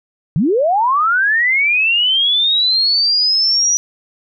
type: linear sweep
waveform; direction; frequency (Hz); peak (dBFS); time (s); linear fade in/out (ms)
sine; up; 130.81 to 5860; -11; 0.36-3.77; 0
effects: none